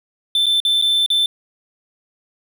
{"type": "tone with dropouts", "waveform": "triangle", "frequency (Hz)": 3539, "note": "A7", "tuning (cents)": 9, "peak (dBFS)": -12, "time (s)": [0.35, 1.26], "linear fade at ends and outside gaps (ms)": 2, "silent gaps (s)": [[0.459, 0.465], [0.602, 0.65], [0.815, 0.822], [1.062, 1.102]], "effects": []}